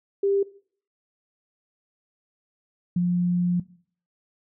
sine tone pair in turn, 397 / 176.84 Hz, G4 / F3, +22 / +22 cents, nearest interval octave + major second, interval 1400 cents, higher first, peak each -19 dBFS, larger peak neither, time 0.23-0.43 / 2.96-3.6 s, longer second, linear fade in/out 5 ms, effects noise-tail reverb RT60 0.5 s tail -19 dB re dry

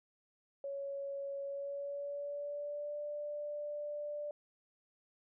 sine tone with pitch glide, 557 to 589.4 Hz, C#5 to D5, +8 to +6 cents, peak -38 dBFS, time 0.64-4.31 s, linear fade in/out 2 ms, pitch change +98 cents, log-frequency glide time 1.43-2.97 s, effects none

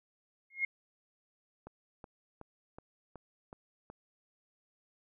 sine tone with exponential growth, 2147 Hz, C7, 44 cents sharp, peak -25 dBFS, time 0.5-0.65 s, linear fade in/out 5 ms, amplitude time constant 31 ms
click train, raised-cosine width 1 ms, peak -33 dBFS, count 7, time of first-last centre 1.67-3.9 s, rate 2.69 Hz
effects none

